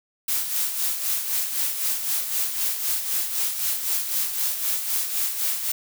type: noise with tremolo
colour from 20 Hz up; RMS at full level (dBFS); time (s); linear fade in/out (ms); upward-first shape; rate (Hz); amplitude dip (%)
blue; -23; 0.28-5.72; 5; sine; 3.9; 55
effects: none